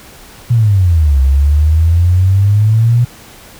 sine exponential two-way sweep, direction down then up, 122.4 to 66.1 to 122.4 Hz, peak -6 dBFS, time 0.5-3.05 s, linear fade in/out 10 ms, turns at 1.21 s, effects pink hiss -37 dBFS RMS until 3.59 s

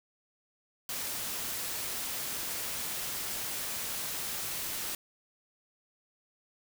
white noise, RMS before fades -36 dBFS, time 0.89-4.95 s, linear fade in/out 2 ms, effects none

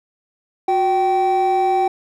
triangle tone pair together, 364.8 / 773 Hz, F#4 / G5, -24 / -24 cents, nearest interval octave + minor second, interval 1300 cents, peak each -17 / -13 dBFS, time 0.68-1.88 s, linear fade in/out 5 ms, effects tanh soft clip ceiling -6 dBFS

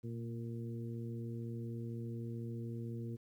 harmonic tone with a mistuned harmonic, 115.9 Hz, A#2, 10 cents flat, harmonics 1 / 2 / 3 / 4, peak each -41 / -45 / -49 / -53 dBFS, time 0.03-3.17 s, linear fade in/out 20 ms, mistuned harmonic 1, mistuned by +32 cents, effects 12-bit

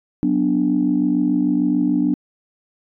sine chord, B minor, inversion second, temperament equal, 185 / 246.9 / 293.7 Hz, F#3 / B3 / D4, 0 / 0 / 0 cents, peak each -22 / -19 / -17 dBFS, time 0.23-2.14 s, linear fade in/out 0 ms, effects tanh soft clip ceiling -7 dBFS

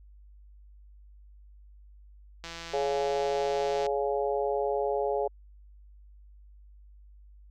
click train, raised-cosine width 0.2 ms, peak -23 dBFS, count 239, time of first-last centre 2.44-3.865 s, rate 167 Hz
harmonic tone, 140 Hz, C#3, 18 cents sharp, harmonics 3 / 4 / 5 / 6, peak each -29 / -31 / -33 / -35 dBFS, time 2.73-5.28 s, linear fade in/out 10 ms
effects added 50 Hz sine -50 dBFS peak until 7.5 s

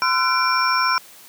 sine tone cluster, 1023 / 1354 / 1487 / 2357 / 5460 Hz, C6 / E6 / F#6 / D7 / F8, -39 / +46 / +8 / +6 / -40 cents, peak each -20 / -21 / -26 / -26 / -24 dBFS, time 0.02-0.98 s, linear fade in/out 0 ms, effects white hiss -45 dBFS RMS until 1.28 s + high-pass 150 Hz 12 dB/octave

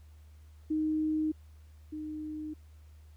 sine tone pair in turn, 310.4 / 306.8 Hz, D#4 / D#4, -4 / -24 cents, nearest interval unison, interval 20 cents, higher first, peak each -27 / -36 dBFS, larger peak first, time 0.7-1.32 / 1.92-2.54 s, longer neither, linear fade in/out 10 ms, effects added 76 Hz sine -51 dBFS peak until 3.16 s + pink hiss -69 dBFS RMS until 3.16 s

